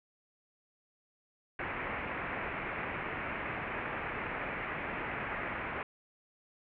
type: low-pass noise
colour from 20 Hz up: white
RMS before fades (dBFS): -38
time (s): 1.59-5.83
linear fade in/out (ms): 2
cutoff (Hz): 2400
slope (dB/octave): 48
effects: none